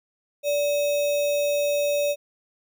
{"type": "tone with sample-and-hold", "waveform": "sine", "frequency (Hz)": 580, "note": "D5", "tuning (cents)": -22, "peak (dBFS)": -20, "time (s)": [0.43, 2.16], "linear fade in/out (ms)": 50, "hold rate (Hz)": 3150, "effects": []}